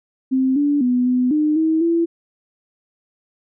sine tone with pitch steps, 262 / 289.1 / 248.2 / 251 / 303.5 / 319 / 335.5 Hz, C4 / D4 / B3 / B3 / D#4 / D#4 / E4, +2 / -27 / +9 / +28 / -43 / +43 / +31 cents, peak -14 dBFS, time 0.31-2.06 s, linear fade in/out 20 ms, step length 250 ms, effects none

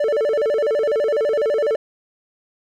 triangle tone with vibrato, 510 Hz, C5, 44 cents flat, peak -14 dBFS, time 0-1.76 s, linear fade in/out 5 ms, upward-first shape square, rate 12 Hz, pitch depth 240 cents each way, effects none

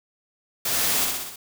white noise with echo, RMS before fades -25 dBFS, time 0.65-1.05 s, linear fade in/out 5 ms, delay 62 ms, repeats 5, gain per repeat -3 dB, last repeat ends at 1.36 s, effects none

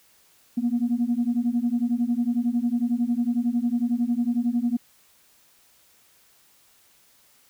sine beating tone pair, 233.7 / 244.7 Hz, A#3 / B3, +5 / -16 cents, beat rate 11 Hz, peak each -23 dBFS, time 0.57-4.77 s, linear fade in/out 10 ms, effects tanh soft clip ceiling -15 dBFS + white hiss -59 dBFS RMS until 7.49 s

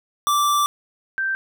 square / sine tone pair in turn, 1170 / 1565 Hz, D6 / G6, -7 / -3 cents, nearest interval perfect fourth, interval 504 cents, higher second, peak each -17 / -20 dBFS, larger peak first, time 0.27-0.66 / 1.18-1.35 s, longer first, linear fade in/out 0 ms, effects none

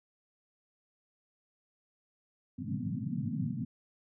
white band-pass noise, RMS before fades -35 dBFS, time 2.58-3.65 s, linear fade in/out 10 ms, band 100 to 260 Hz, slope 96 dB/octave, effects none

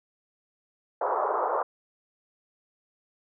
white band-pass noise, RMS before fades -27 dBFS, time 1.01-1.63 s, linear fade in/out 5 ms, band 400 to 1200 Hz, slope 48 dB/octave, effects none

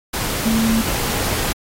sine tone in noise, 224.2 Hz, A3, 33 cents sharp, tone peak -15 dBFS, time 0.45-0.82 s, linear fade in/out 10 ms, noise pink, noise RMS -22 dBFS, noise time 0.13-1.53 s, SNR +4 dB, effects AAC 48 kbps

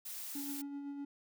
blue noise, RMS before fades -44 dBFS, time 0.05-0.62 s, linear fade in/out 10 ms
triangle tone with tremolo, 282.7 Hz, C#4, 34 cents sharp, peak -37 dBFS, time 0.35-1.05 s, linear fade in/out 5 ms, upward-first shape sine, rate 7.9 Hz, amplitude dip 35%
effects none

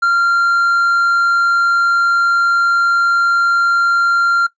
triangle tone, 1385 Hz, F6, 15 cents flat, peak -8 dBFS, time 0.02-4.47 s, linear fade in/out 10 ms, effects noise-tail reverb RT60 0.1 s tail -19 dB re dry + resampled to 16000 Hz

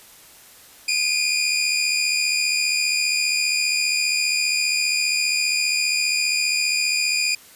20% pulse tone pair together, 2400 / 2475 Hz, D7 / D#7, +37 / -10 cents, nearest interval minor second, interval 53 cents, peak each -17 dBFS, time 0.88-7.35 s, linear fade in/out 5 ms, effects white hiss -47 dBFS RMS until 7.55 s + resampled to 32000 Hz

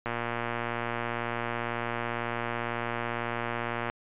click train, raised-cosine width 0.5 ms, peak -16 dBFS, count 454, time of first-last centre 0.06-3.899 s, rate 118 Hz, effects resampled to 8000 Hz

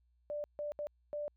sine tone bursts at uneven times, 590 Hz, D5, 8 cents sharp, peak -36 dBFS, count 4, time 0.3-0.44 / 0.59-0.72 / 0.79-0.87 / 1.13-1.28 s, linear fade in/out 0 ms, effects added 60 Hz sine -69 dBFS peak until 1.36 s

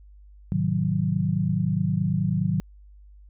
sine chord, A diminished seventh, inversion none, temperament equal with one note detuned, 107.55 / 130.81 / 155.56 / 185 Hz, A2 / C3 / Eb3 / Gb3, -39 / 0 / 0 / 0 cents, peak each -28 / -31 / -25 / -25 dBFS, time 0.52-2.6 s, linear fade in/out 0 ms, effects added 50 Hz sine -46 dBFS peak until 3.29 s

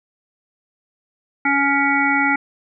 harmonic tone, 280 Hz, C#4, 18 cents sharp, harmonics 1 / 3 / 5 / 7 / 8, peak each -21 / -21 / -21 / -21 / -21 dBFS, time 1.45-2.36 s, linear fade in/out 5 ms, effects none

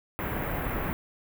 pink band-stop noise, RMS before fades -31 dBFS, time 0.19-0.93 s, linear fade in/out 0 ms, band 2200 to 15000 Hz, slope 24 dB/octave, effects none

